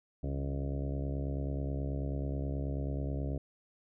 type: harmonic tone with a mistuned harmonic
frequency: 69.3 Hz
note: C#2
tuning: in tune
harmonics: 1 / 2 / 3 / 4 / 5 / 6 / 7 / 8 / 9 / 10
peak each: -35 / -37 / -49 / -41 / -49 / -47 / -50 / -49 / -48 / -56 dBFS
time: 0.23-3.38 s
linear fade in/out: 5 ms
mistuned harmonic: 3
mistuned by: -74 cents
effects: none